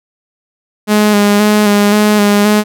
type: tone with vibrato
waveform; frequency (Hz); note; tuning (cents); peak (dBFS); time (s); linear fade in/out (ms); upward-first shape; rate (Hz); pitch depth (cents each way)
sawtooth; 207.7; G#3; 0; -3; 0.87-2.64; 50; square; 1.9; 24
effects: none